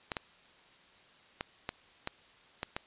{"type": "clicks", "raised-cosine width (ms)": 0.3, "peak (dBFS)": -18, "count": 7, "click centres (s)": [0.118, 0.168, 1.409, 1.691, 2.074, 2.631, 2.765], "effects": ["white hiss -60 dBFS RMS until 2.86 s", "resampled to 8000 Hz"]}